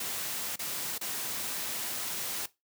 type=noise with dropouts; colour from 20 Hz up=white; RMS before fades=-35 dBFS; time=0-2.46 s; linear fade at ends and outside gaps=5 ms; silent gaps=0.559-0.591 / 0.981-1.011 s; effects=noise-tail reverb RT60 0.2 s tail -18 dB re dry + high-pass 100 Hz 12 dB/octave